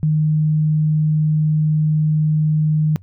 sine tone, 154 Hz, D#3, 17 cents flat, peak -13 dBFS, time 0.03-2.96 s, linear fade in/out 0 ms, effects noise-tail reverb RT60 0.1 s tail -23 dB re dry + added 94 Hz sine -40 dBFS peak until 3.02 s

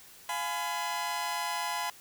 sawtooth chord, F diminished, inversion none, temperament just, 698.5 / 838.1 / 1005.8 Hz, F5 / Ab5 / Cb6, 0 / +16 / +31 cents, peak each -35 / -32 / -30 dBFS, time 0.29-1.9 s, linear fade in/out 2 ms, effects white hiss -53 dBFS RMS until 2 s

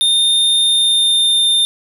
square tone with pitch glide, 3636 to 3613 Hz, A#7 to A7, -44 to +45 cents, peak -11 dBFS, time 0.01-1.65 s, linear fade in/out 0 ms, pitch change -11 cents, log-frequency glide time 0.66-1.45 s, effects none

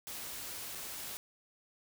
white noise with dropouts, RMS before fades -43 dBFS, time 0.07-1.17 s, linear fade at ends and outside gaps 0 ms, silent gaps 0.751-0.754 s, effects none

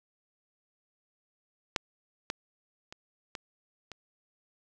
clicks, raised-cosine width 0.2 ms, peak -9 / -14 / -26 / -20 / -25 dBFS, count 5, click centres 1.762 / 2.301 / 2.925 / 3.352 / 3.917 s, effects none

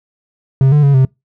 triangle tone with pitch steps, 134 / 147.8 / 140.4 / 131.6 Hz, C3 / D3 / C#3 / C3, +42 / +11 / +22 / +10 cents, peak -4 dBFS, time 0.61-1.05 s, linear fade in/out 2 ms, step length 110 ms, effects noise-tail reverb RT60 0.2 s tail -25 dB re dry

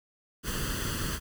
pink noise with comb filter, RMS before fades -32 dBFS, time 0.43-1.2 s, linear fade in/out 50 ms, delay 0.65 ms, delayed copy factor +0.75, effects none

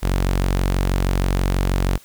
sawtooth tone, 46.25 Hz, F#1, in tune, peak -13 dBFS, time 0.02-1.98 s, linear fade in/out 20 ms, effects white hiss -49 dBFS RMS until 2.04 s

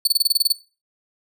sawtooth tone bursts, 4468 Hz, C#8, 13 cents sharp, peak -10 dBFS, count 10, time 0.05-0.524 s, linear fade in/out 5 ms, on 24 ms, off 26 ms, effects noise-tail reverb RT60 0.3 s tail -17 dB re dry

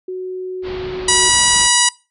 sine tone, 370 Hz, F#4, in tune, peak -22 dBFS, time 0.08-1.29 s, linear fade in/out 5 ms
pink low-pass noise, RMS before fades -31 dBFS, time 0.62-1.7 s, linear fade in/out 50 ms, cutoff 4500 Hz, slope 48 dB/octave
harmonic tone, 971 Hz, B5, 30 cents flat, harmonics 1 / 2 / 3 / 4 / 5 / 6 / 7 / 8 / 9 / 10, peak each -20 / -20 / -20 / -20 / -20 / -20 / -20 / -20 / -20 / -20 dBFS, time 1.08-1.89 s, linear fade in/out 5 ms
effects noise-tail reverb RT60 0.3 s tail -23 dB re dry

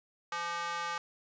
square tone with high-pass filter, 171.4 Hz, F3, 32 cents flat, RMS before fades -36 dBFS, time 0.32-0.98 s, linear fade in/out 2 ms, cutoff 1100 Hz, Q 2.4, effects resampled to 16000 Hz + 11-bit

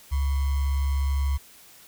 sine tone with sample-and-hold, 69.3 Hz, C#2, in tune, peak -21 dBFS, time 0.11-1.38 s, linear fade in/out 20 ms, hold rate 1050 Hz, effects white hiss -51 dBFS RMS until 1.87 s

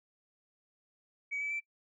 sine tone with pitch steps, 2268 / 2300 / 2332 Hz, C#7 / D7 / D7, +39 / -37 / -13 cents, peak -32 dBFS, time 1.31-1.604 s, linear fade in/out 20 ms, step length 98 ms, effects noise-tail reverb RT60 0.1 s tail -24 dB re dry + tanh soft clip ceiling -29 dBFS

